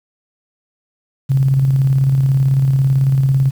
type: tone with tremolo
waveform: sine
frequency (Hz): 134.9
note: C#3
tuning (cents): -47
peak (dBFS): -9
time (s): 1.29-3.51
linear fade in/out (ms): 20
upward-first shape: square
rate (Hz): 18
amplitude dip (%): 30
effects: 7-bit